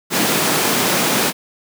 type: high-pass noise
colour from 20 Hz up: pink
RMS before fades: -17 dBFS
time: 0.1-1.33 s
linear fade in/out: 50 ms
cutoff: 160 Hz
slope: 24 dB/octave
effects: none